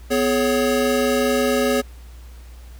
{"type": "tone cluster", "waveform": "square", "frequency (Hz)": [249.1, 422.6, 553], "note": ["B3", "G#4", "C#5"], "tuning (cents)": [15, 30, -4], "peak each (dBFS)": -22, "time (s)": [0.1, 1.82], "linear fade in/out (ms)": 20, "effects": ["added 60 Hz sine -37 dBFS peak until 2.79 s", "pink hiss -51 dBFS RMS until 2.79 s"]}